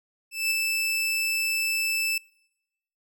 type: tone with ADSR envelope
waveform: sawtooth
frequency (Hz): 2637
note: E7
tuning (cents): 0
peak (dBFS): -18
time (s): 0.31-2.18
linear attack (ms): 200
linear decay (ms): 8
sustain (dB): -3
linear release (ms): 4
effects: noise-tail reverb RT60 0.9 s tail -26 dB re dry